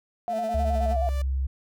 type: tone with tremolo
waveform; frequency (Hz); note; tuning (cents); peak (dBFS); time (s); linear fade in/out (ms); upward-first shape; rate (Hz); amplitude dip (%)
40% pulse; 220; A3; 0; -32; 0.28-0.97; 50; sine; 13; 45
type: tone with vibrato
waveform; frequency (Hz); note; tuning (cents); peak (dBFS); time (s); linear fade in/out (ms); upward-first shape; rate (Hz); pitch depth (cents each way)
sine; 682; F5; -41; -25; 0.28-1.09; 0; square; 9.5; 57
type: tone with exponential growth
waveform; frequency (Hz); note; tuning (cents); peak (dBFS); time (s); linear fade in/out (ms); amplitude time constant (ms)
sawtooth; 586; D5; -4; -32; 0.43-1.22; 5; 170
type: tone with pitch glide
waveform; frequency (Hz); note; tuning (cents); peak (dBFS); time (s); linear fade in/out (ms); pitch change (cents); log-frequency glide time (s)
sine; 70.9 to 66.54; C#2 to C2; +40 to +30; -23; 0.54-1.47; 10; -110; 0.7-0.77
effects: none